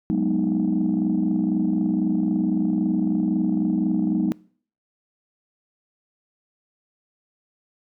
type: chord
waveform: sine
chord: G# minor seventh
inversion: third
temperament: equal with one note detuned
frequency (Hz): 185 / 208.9 / 246.9 / 311.1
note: F#3 / G#3 / B3 / D#4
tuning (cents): 0 / +10 / 0 / 0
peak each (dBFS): -23 / -23 / -25 / -23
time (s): 0.1-4.32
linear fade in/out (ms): 0
effects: noise-tail reverb RT60 0.5 s tail -24 dB re dry + tanh soft clip ceiling -13 dBFS